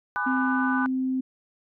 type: chord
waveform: sine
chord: G# half-diminished seventh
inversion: none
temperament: just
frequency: 830.6 / 996.7 / 1196.1 / 1495.1 Hz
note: G#5 / B5 / D6 / F#6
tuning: 0 / +16 / +31 / +18 cents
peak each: -32 / -31 / -31 / -27 dBFS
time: 0.16-0.86 s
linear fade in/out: 0 ms
type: tone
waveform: sine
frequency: 260 Hz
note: C4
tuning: 11 cents flat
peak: -23 dBFS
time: 0.26-1.21 s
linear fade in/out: 10 ms
effects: tanh soft clip ceiling -10 dBFS